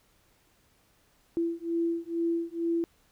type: beating tone pair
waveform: sine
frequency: 334.7 / 336.9 Hz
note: E4 / E4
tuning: +26 / +38 cents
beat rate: 2.2 Hz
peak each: -30 dBFS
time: 1.37-2.84 s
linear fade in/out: 0 ms
effects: pink hiss -66 dBFS RMS until 3.11 s